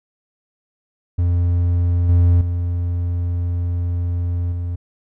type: tone with level steps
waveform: triangle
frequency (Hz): 87.31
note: F2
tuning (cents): 0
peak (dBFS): -12 / -8 / -16 / -19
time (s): 1.18-4.76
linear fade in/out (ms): 10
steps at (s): 2.09 / 2.41 / 4.52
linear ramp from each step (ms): 2
effects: none